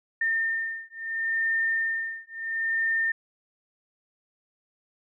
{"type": "beating tone pair", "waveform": "sine", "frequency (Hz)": [1811, 1811.73], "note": ["A6", "A#6"], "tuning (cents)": [49, -50], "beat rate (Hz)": 0.73, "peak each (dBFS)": -28, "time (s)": [0.21, 3.12], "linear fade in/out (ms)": 5, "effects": []}